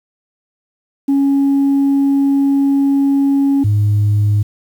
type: tone pair in turn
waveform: sine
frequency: 277.2 / 103.83 Hz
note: C#4 / G#2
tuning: 0 / 0 cents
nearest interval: octave + perfect fourth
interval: 1700 cents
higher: first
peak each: -8 dBFS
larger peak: neither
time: 1.08-3.64 / 3.64-4.43 s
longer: first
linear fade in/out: 10 ms
effects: tanh soft clip ceiling -8 dBFS + 7-bit